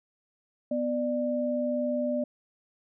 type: tone pair together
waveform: sine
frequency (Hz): 248 / 594.1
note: B3 / D5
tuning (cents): +7 / +20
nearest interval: octave + minor third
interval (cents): 1513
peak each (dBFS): -29 / -28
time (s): 0.71-2.24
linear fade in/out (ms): 5
effects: none